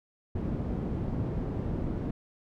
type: low-pass noise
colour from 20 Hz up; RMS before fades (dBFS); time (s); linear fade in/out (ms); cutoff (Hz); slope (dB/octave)
white; -32; 0.35-2.11; 5; 230; 12
effects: none